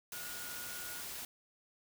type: tone in noise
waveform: sine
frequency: 1442 Hz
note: F#6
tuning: 45 cents flat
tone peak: -49 dBFS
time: 0.13-1.01 s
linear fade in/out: 2 ms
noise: white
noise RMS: -44 dBFS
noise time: 0.12-1.25 s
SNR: -8 dB
effects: none